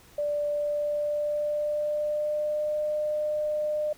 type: tone with pitch glide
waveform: sine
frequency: 587.3 to 603.5 Hz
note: D5 to D5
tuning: 0 to +47 cents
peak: -25 dBFS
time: 0.18-3.93 s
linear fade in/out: 5 ms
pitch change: +47 cents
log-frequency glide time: 0.49-2.81 s
effects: pink hiss -55 dBFS RMS until 3.97 s